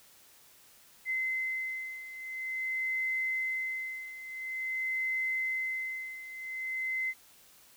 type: beating tone pair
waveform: sine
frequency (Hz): 2057 / 2057.48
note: C7 / C7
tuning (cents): -30 / -30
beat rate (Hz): 0.48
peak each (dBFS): -37 / -33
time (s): 1.05-7.14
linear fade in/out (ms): 50
effects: white hiss -59 dBFS RMS until 7.76 s